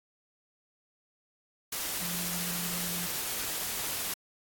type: tone in noise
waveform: sine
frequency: 174.61 Hz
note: F3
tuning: in tune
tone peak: -40 dBFS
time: 2.01-3.07 s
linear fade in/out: 5 ms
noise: white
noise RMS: -34 dBFS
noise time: 1.72-4.14 s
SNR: -9 dB
effects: AAC 64 kbps